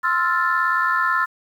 sine chord, F major seventh, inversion second, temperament equal, 1046.5 / 1318.5 / 1396.9 / 1760 Hz, C6 / E6 / F6 / A6, 0 / 0 / 0 / 0 cents, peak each -22 dBFS, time 0.03-1.26 s, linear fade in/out 20 ms, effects tanh soft clip ceiling -8 dBFS + 8-bit

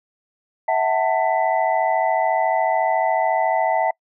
sine tone cluster, 651 / 745 / 889 / 1993 Hz, E5 / F#5 / A5 / B6, -22 / +12 / +18 / +15 cents, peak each -21 / -21 / -21 / -29 dBFS, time 0.68-3.91 s, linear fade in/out 5 ms, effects noise-tail reverb RT60 0.1 s tail -26 dB re dry

